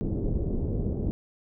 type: low-pass noise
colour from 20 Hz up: pink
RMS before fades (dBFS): -28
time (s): 0.01-1.11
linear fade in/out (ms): 0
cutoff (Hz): 430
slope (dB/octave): 24
effects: none